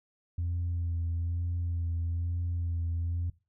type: tone with vibrato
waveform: sine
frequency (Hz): 85.4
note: F2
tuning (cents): -38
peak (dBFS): -27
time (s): 0.38-3.3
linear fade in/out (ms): 5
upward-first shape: sine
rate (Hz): 1.1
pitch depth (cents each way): 27
effects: noise-tail reverb RT60 0.3 s tail -21 dB re dry + tanh soft clip ceiling -26 dBFS